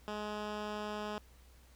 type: tone with low-pass filter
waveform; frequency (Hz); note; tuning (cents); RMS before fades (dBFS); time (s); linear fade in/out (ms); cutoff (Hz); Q
10% pulse; 210.3; G#3; +22; -40; 0.08-1.18; 0; 4900; 0.7
effects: added 62 Hz sine -58 dBFS peak until 1.75 s + pink hiss -65 dBFS RMS until 1.75 s